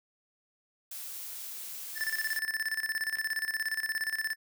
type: noise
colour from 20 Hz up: blue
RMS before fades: -41 dBFS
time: 0.91-2.39 s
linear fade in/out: 5 ms
type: tone with tremolo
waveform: square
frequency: 1760 Hz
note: A6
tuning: in tune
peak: -29 dBFS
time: 1.95-4.36 s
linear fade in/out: 50 ms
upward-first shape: square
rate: 17 Hz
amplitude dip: 75%
type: click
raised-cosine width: 0.3 ms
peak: -34 dBFS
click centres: 3.171 s
effects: none